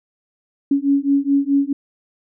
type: beating tone pair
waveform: sine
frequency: 277.2 / 281.9 Hz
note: C#4 / C#4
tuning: 0 / +29 cents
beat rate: 4.7 Hz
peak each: -17 dBFS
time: 0.71-1.73 s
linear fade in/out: 5 ms
effects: none